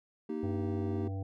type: chord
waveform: triangle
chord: Eb major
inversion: second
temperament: just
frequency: 233.3 / 311.1 / 388.9 Hz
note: Bb3 / Eb4 / G4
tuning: +2 / 0 / -14 cents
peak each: -36 dBFS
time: 0.29-1.08 s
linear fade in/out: 5 ms
type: harmonic tone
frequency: 96.9 Hz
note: G2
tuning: 20 cents flat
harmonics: 1 / 3 / 5 / 7 / 8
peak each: -34 / -44 / -48 / -51 / -52 dBFS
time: 0.43-1.23 s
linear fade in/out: 5 ms
effects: none